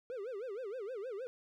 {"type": "tone with vibrato", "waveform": "triangle", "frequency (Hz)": 452.1, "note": "A4", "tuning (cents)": 47, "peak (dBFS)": -37, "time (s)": [0.1, 1.27], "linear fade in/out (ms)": 0, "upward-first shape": "sine", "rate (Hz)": 6.4, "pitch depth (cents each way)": 270, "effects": []}